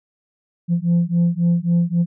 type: beating tone pair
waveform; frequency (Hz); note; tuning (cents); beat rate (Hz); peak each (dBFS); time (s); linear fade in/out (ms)
sine; 170 / 173.7; F3 / F3; -46 / -9; 3.7; -16; 0.68-2.06; 50
effects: tanh soft clip ceiling -11 dBFS